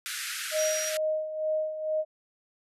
pink band-pass noise, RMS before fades -35 dBFS, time 0.06-0.97 s, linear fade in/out 0 ms, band 1300 to 13000 Hz, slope 96 dB/octave
sine tone with tremolo, 622.3 Hz, D#5, in tune, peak -24 dBFS, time 0.51-2.05 s, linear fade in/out 50 ms, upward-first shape sine, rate 2.2 Hz, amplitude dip 65%
sine tone, 5730 Hz, F8, 44 cents sharp, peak -31 dBFS, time 0.58-0.9 s, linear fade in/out 10 ms
effects none

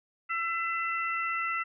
harmonic tone, 671 Hz, E5, 31 cents sharp, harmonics 2 / 3 / 4, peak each -31 / -33 / -36 dBFS, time 0.29-1.64 s, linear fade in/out 20 ms, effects none

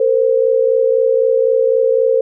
sine tone pair together, 456.5 / 520.4 Hz, A#4 / C5, -36 / -9 cents, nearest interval major second, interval 227 cents, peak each -13 dBFS, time 0-2.21 s, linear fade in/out 5 ms, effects none

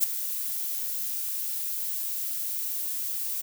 violet noise with ADSR envelope, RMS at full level -19 dBFS, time 0-3.42 s, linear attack 37 ms, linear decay 6 ms, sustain -12 dB, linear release 17 ms, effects none

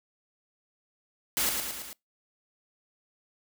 white noise with echo, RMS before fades -27 dBFS, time 1.37-1.49 s, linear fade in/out 0 ms, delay 110 ms, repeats 4, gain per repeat -4 dB, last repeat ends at 1.93 s, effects noise-tail reverb RT60 0.2 s tail -26 dB re dry

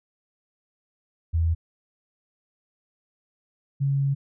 sine tone pair in turn, 82.41 / 138.6 Hz, E2 / C#3, 0 / 0 cents, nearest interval major sixth, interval 900 cents, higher second, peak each -19 / -20 dBFS, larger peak first, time 1.33-1.55 / 3.8-4.15 s, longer second, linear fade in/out 20 ms, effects none

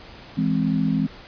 sine chord, E augmented, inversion none, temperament equal, 164.81 / 207.7 / 261.6 Hz, E3 / G#3 / B#3, 0 / 0 / 0 cents, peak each -23 dBFS, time 0.37-1.07 s, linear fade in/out 10 ms, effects pink hiss -43 dBFS RMS until 1.27 s + resampled to 11025 Hz

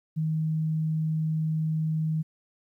sine tone, 157.6 Hz, D#3, 23 cents sharp, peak -24 dBFS, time 0.16-2.23 s, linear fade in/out 20 ms, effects 11-bit

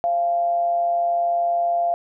sine tone with amplitude modulation, 690 Hz, F5, 21 cents flat, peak -16 dBFS, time 0.04-1.94 s, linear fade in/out 0 ms, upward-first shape sine, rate 153 Hz, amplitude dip 35%, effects none

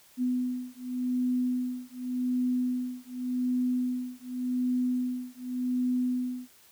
sine beating tone pair, 250 / 250.87 Hz, B3 / B3, +21 / +27 cents, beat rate 0.87 Hz, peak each -30 dBFS, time 0.17-6.49 s, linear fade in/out 50 ms, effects white hiss -58 dBFS RMS until 6.71 s

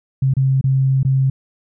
sine tone with dropouts, 133.6 Hz, C3, 36 cents sharp, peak -12 dBFS, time 0.22-1.3 s, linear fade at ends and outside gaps 5 ms, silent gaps 0.338-0.367 / 0.612-0.64 / 1.031-1.049 s, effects none

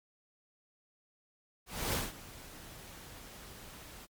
pink noise with ADSR envelope, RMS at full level -32 dBFS, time 1.66-4.07 s, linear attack 270 ms, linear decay 190 ms, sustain -18 dB, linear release 29 ms, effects MP3 96 kbps

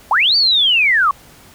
sine linear two-way sweep, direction up then down, 744 to 4652 to 1077 Hz, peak -10 dBFS, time 0.11-1.11 s, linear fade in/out 2 ms, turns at 0.36 s, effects pink hiss -44 dBFS RMS until 1.54 s

